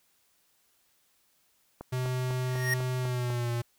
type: click train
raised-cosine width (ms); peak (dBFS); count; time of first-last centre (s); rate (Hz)
1; -25; 7; 1.81-3.303; 4.02
type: tone with pitch glide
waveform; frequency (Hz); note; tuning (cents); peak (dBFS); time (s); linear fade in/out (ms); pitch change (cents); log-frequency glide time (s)
square; 127.3 to 118.78; C3 to A#2; -47 to +33; -29; 1.92-3.62; 10; -120; 2.99-3.51
type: tone with exponential growth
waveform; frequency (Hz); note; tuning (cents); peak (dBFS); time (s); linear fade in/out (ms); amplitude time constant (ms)
square; 1864.7; A#6; 0; -24; 2.42-2.74; 5; 69
effects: white hiss -69 dBFS RMS until 3.78 s